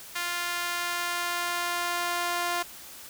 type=tone with high-pass filter sweep; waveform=sawtooth; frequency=349.1 Hz; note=F4; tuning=1 cent flat; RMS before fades=-30 dBFS; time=0.15-2.63 s; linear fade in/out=10 ms; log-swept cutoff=1500 to 820 Hz; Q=1.1; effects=white hiss -45 dBFS RMS until 3.09 s